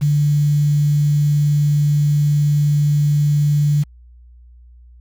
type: tone with quantisation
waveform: sine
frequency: 146.83 Hz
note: D3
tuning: in tune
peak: -12 dBFS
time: 0.01-3.84 s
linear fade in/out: 20 ms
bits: 6
effects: added 60 Hz sine -41 dBFS peak until 5 s